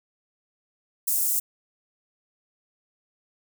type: high-pass noise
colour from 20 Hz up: white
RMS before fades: -24 dBFS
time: 1.07-1.4 s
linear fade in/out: 10 ms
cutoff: 7400 Hz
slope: 24 dB/octave
effects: none